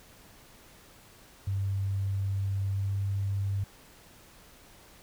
sine tone with pitch glide, 98 to 98.8 Hz, G2 to G2, 0 to +14 cents, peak -27 dBFS, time 1.47-3.64 s, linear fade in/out 5 ms, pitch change +14 cents, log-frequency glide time 2.71-2.93 s, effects pink hiss -55 dBFS RMS until 5.02 s

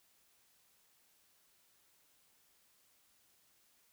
silence, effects white hiss -71 dBFS RMS until 3.92 s

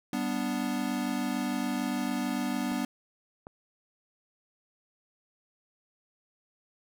square chord, G major, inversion none, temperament equal, 196 / 246.9 / 293.7 Hz, G3 / B3 / D4, 0 / 0 / 0 cents, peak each -36 / -32 / -35 dBFS, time 0.13-2.85 s, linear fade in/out 2 ms
clicks, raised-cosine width 1 ms, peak -29 dBFS, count 2, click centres 2.718 / 3.469 s
effects none

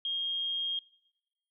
sine tone, 3237 Hz, G#7, 45 cents flat, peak -30 dBFS, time 0.05-0.79 s, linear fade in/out 2 ms, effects noise-tail reverb RT60 0.9 s tail -22 dB re dry

